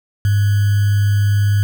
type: tone with sample-and-hold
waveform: sine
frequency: 101.7 Hz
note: G#2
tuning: 36 cents flat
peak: -11 dBFS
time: 0.25-1.63 s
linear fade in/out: 0 ms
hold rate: 1575 Hz
effects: none